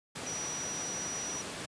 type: tone in noise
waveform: sine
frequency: 5840 Hz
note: F#8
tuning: 24 cents flat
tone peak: -36 dBFS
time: 0.26-1.42 s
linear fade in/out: 10 ms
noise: pink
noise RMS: -39 dBFS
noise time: 0.15-1.66 s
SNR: 0 dB
effects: high-pass 150 Hz 12 dB/octave + resampled to 22050 Hz

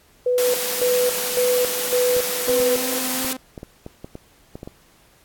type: tone with tremolo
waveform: sine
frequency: 496 Hz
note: B4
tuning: 7 cents sharp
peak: -16 dBFS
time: 0.26-2.99 s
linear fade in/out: 5 ms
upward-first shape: square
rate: 1.8 Hz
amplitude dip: 75%
type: high-pass noise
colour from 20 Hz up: white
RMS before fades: -25 dBFS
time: 0.38-3.33 s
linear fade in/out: 0 ms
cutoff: 160 Hz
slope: 96 dB/octave
type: clicks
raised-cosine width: 2 ms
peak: -20 dBFS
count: 12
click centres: 2.166 / 2.495 / 2.602 / 3.248 / 3.578 / 3.631 / 3.864 / 4.045 / 4.154 / 4.555 / 4.631 / 4.675 s
type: tone with vibrato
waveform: sawtooth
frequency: 258.2 Hz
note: C4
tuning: 23 cents flat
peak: -25 dBFS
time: 2.47-3.37 s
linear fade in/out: 5 ms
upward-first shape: sine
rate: 2.8 Hz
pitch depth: 16 cents each way
effects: pink hiss -55 dBFS RMS until 5.24 s + AAC 64 kbps

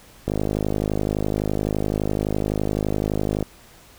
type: click train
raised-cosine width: 2 ms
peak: -9 dBFS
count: 164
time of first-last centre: 0.28-3.427 s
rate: 51.8 Hz
effects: pink hiss -49 dBFS RMS until 3.98 s

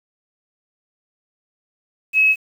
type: tone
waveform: sine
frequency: 2569 Hz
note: E7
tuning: 45 cents flat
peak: -11 dBFS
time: 2.13-2.36 s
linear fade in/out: 50 ms
effects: 7-bit

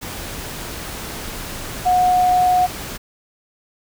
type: tone in noise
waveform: sine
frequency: 728 Hz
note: F#5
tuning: 28 cents flat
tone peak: -12 dBFS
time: 1.85-2.67 s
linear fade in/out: 20 ms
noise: pink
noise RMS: -30 dBFS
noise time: 0.01-2.98 s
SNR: +15 dB
effects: none

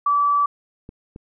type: tone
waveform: sine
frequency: 1154 Hz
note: D6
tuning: 31 cents flat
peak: -15 dBFS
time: 0.06-0.46 s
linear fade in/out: 5 ms
type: clicks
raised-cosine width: 3 ms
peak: -24 dBFS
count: 2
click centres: 0.891 / 1.161 s
effects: none

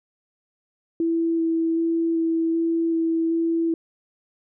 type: tone with vibrato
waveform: sine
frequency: 329.6 Hz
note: E4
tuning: in tune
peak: -19 dBFS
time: 1-3.74 s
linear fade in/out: 2 ms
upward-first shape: square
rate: 1.3 Hz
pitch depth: 9 cents each way
effects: none

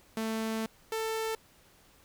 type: tone pair in turn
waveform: sawtooth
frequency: 222 / 444 Hz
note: A3 / A4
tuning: +16 / +16 cents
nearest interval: octave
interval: 1200 cents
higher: second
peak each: -27 dBFS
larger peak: neither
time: 0.17-0.66 / 0.92-1.35 s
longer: first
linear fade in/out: 2 ms
effects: pink hiss -61 dBFS RMS until 2.04 s

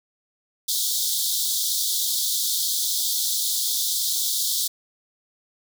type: high-pass noise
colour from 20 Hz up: pink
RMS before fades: -24 dBFS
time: 0.68-4.68 s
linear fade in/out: 10 ms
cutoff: 3400 Hz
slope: 96 dB/octave
effects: none

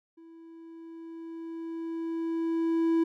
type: tone with level ramp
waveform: triangle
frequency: 329.6 Hz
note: E4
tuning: in tune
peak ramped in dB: -47 to -19 dBFS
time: 0.17-3.04 s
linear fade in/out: 10 ms
effects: none

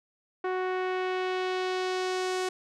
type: tone with low-pass filter sweep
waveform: sawtooth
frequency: 370 Hz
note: F#4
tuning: in tune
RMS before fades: -30 dBFS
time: 0.44-2.49 s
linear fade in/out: 5 ms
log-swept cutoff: 1600 to 7900 Hz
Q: 1.1
effects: none

